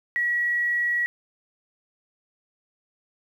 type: tone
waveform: sine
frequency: 1922 Hz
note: B6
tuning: 48 cents flat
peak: -21 dBFS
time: 0.16-1.06 s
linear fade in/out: 0 ms
effects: 9-bit